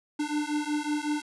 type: beating tone pair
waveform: square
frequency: 295.6 / 301 Hz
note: D4 / D4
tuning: +11 / +43 cents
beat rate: 5.4 Hz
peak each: -31 dBFS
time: 0.19-1.22 s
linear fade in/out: 10 ms
effects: resampled to 24000 Hz + 11-bit